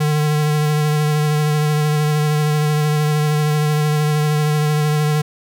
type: tone with vibrato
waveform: square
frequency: 150.7 Hz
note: D3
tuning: 45 cents sharp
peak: -15 dBFS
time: 0-5.22 s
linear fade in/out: 10 ms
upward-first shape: sine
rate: 13 Hz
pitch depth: 19 cents each way
effects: none